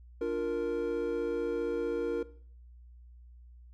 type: chord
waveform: triangle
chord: Bb major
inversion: first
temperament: equal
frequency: 293.7 / 349.2 / 466.2 Hz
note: D4 / F4 / Bb4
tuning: 0 / 0 / 0 cents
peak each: -35 / -33 / -29 dBFS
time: 0.21-2.23 s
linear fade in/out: 5 ms
effects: noise-tail reverb RT60 0.5 s tail -17 dB re dry + added 60 Hz sine -50 dBFS peak until 3.73 s